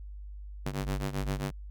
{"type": "ring-modulated tone", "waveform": "sawtooth", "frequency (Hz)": 98, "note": "G2", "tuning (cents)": 0, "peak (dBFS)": -24, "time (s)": [0.66, 1.51], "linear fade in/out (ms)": 5, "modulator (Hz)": 45.2, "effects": ["added 50 Hz sine -40 dBFS peak until 1.7 s", "Opus 48 kbps"]}